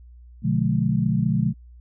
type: chord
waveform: sine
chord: B diminished seventh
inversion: none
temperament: just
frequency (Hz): 123.47 / 148.16 / 177.8 / 213.4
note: B2 / D3 / F3 / Ab3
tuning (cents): 0 / +16 / +31 / +47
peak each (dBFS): -24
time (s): 0.42-1.54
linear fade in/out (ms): 50
effects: added 60 Hz sine -43 dBFS peak until 1.8 s